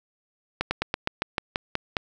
slowing click train, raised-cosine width 0.3 ms, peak -8 dBFS, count 10, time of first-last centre 0.61-1.968 s, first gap 100 ms, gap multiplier 1.1, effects none

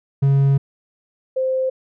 triangle / sine tone pair in turn, 138.1 / 521.4 Hz, C#3 / C5, -6 / -6 cents, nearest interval octave + major seventh, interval 2300 cents, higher second, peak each -10 / -17 dBFS, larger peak first, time 0.22-0.58 / 1.36-1.7 s, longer first, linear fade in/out 10 ms, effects none

